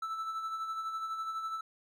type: tone with tremolo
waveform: triangle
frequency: 1318.5 Hz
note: E6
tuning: in tune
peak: -31 dBFS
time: 0.02-1.61 s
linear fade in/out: 5 ms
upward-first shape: sine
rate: 12 Hz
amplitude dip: 45%
effects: none